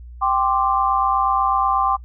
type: chord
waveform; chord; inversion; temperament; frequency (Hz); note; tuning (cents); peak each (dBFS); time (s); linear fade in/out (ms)
sine; G suspended fourth; none; equal; 784 / 1046.5 / 1174.7; G5 / C6 / D6; 0 / 0 / 0; -20; 0.21-1.97; 20
effects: noise-tail reverb RT60 0.1 s tail -25 dB re dry + added 60 Hz sine -35 dBFS peak until 2.04 s